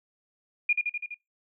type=tone with echo; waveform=sine; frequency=2425 Hz; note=D#7; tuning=45 cents flat; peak=-19 dBFS; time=0.69-0.73 s; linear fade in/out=5 ms; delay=83 ms; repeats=5; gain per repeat=-3 dB; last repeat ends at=1.145 s; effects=noise-tail reverb RT60 0.2 s tail -23 dB re dry